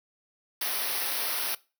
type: band-stop noise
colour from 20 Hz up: white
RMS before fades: -30 dBFS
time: 0.61-1.55 s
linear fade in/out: 5 ms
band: 5900 to 9200 Hz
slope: 96 dB/octave
effects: noise-tail reverb RT60 0.3 s tail -21 dB re dry + high-pass 400 Hz 12 dB/octave